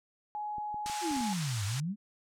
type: tone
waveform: sine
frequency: 840 Hz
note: G#5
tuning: 19 cents sharp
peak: -34 dBFS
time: 0.35-1.33 s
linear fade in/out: 0 ms
type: clicks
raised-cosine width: 3 ms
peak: -36 dBFS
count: 7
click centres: 0.583 / 0.744 / 0.861 / 0.898 / 1.112 / 1.165 / 1.208 s
type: band-pass noise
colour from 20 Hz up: white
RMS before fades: -41 dBFS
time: 0.86-1.8 s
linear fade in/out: 0 ms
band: 800 to 8400 Hz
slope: 24 dB/octave
type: exponential two-way sweep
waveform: sine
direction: down then up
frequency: 370 to 96 to 219.5 Hz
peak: -31 dBFS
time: 1.01-1.96 s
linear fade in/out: 50 ms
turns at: 1.65 s
effects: none